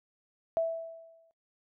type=tone with exponential decay; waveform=sine; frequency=658 Hz; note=E5; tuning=3 cents flat; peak=-23 dBFS; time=0.57-1.31 s; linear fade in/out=0 ms; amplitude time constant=160 ms; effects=noise-tail reverb RT60 0.1 s tail -21 dB re dry